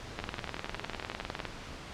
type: two click trains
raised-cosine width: 0.3 ms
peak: -22 / -18 dBFS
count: 14 / 26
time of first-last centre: 0.2-1.393 / 0.19-1.453 s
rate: 10.9 / 19.8 Hz
effects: pink hiss -44 dBFS RMS until 1.93 s + low-pass 5000 Hz 12 dB/octave